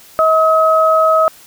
sine tone pair together, 638 / 1276 Hz, D#5 / D#6, +43 / +43 cents, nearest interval octave, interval 1200 cents, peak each -11 dBFS, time 0.19-1.28 s, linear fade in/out 0 ms, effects white hiss -42 dBFS RMS until 1.46 s

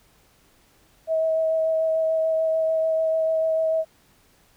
sine tone with vibrato, 642 Hz, E5, 46 cents flat, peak -19 dBFS, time 1.07-3.85 s, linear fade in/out 50 ms, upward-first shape sine, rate 6.8 Hz, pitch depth 11 cents each way, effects pink hiss -59 dBFS RMS until 4.56 s

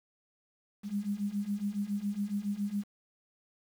sine beating tone pair, 199.2 / 206.4 Hz, G3 / G#3, +28 / -10 cents, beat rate 7.2 Hz, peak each -35 / -33 dBFS, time 0.83-2.85 s, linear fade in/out 50 ms, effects 9-bit

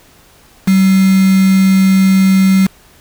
sine tone with quantisation, 191 Hz, G3, 45 cents flat, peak -6 dBFS, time 0.67-2.67 s, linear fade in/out 10 ms, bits 3, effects pink hiss -45 dBFS RMS until 3 s

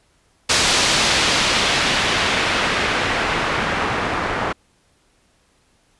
white noise with low-pass filter sweep, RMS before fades -19 dBFS, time 0.49-4.53 s, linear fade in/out 10 ms, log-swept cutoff 5700 to 1300 Hz, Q 0.86, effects pink hiss -60 dBFS RMS until 5.99 s + resampled to 24000 Hz

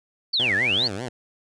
sine exponential two-way sweep, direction down then up, 4658 to 1661.2 to 4658 Hz, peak -19 dBFS, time 0.33-0.88 s, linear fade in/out 10 ms, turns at 0.56 s
10% pulse tone with vibrato, 110.5 Hz, A2, 8 cents sharp, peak -21 dBFS, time 0.39-1.09 s, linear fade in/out 10 ms, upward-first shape sine, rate 5 Hz, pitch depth 270 cents each way
effects resampled to 22050 Hz

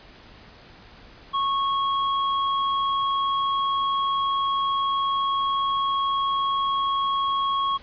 sine tone with hard clipping, 1100 Hz, C#6, 14 cents flat, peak -23 dBFS, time 1.33-7.78 s, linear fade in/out 20 ms, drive 18 dB, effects pink hiss -48 dBFS RMS until 7.82 s + resampled to 11025 Hz

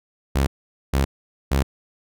sawtooth tone bursts, 68.1 Hz, C#2, 30 cents flat, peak -13 dBFS, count 3, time 0.35-1.63 s, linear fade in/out 10 ms, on 120 ms, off 460 ms, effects none

